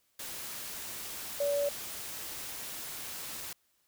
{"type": "tone in noise", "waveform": "sine", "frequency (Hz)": 572, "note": "D5", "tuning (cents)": -46, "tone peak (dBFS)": -27, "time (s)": [1.4, 1.69], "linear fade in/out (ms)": 5, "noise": "white", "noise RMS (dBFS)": -41, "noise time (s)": [0.19, 3.53], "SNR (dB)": 11, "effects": ["white hiss -73 dBFS RMS until 3.87 s"]}